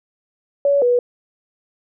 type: tone pair in turn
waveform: sine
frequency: 565 / 487.9 Hz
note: C#5 / B4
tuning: +33 / -21 cents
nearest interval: minor third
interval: 254 cents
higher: first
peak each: -12 / -12 dBFS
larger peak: neither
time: 0.65-0.82 / 0.82-0.99 s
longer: neither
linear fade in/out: 2 ms
effects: none